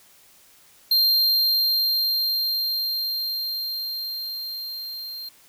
square tone with level ramp, 4184 Hz, C8, 1 cent flat, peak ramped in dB -16 to -33 dBFS, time 0.91-5.29 s, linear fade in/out 5 ms, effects white hiss -54 dBFS RMS until 5.48 s

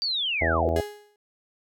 sine linear sweep, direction down, 4699 to 329.6 Hz, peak -24 dBFS, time 0.02-0.69 s, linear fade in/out 0 ms
harmonic tone, 82.41 Hz, E2, in tune, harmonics 1 / 2 / 3 / 4 / 5 / 6 / 7 / 8 / 9 / 10, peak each -27 / -38 / -35 / -33 / -35 / -32 / -31 / -28 / -36 / -36 dBFS, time 0.41-0.81 s, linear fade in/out 5 ms
35% pulse tone with exponential decay, 415.3 Hz, G#4, in tune, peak -23 dBFS, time 0.76-1.16 s, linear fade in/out 2 ms, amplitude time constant 85 ms
effects none

